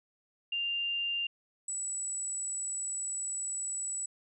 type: tone pair in turn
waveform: sine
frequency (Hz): 2794 / 7885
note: F7 / B8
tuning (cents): 0 / -4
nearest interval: octave + tritone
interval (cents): 1796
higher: second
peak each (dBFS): -30 / -33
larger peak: first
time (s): 0.52-1.27 / 1.68-4.06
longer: second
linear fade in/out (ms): 5
effects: none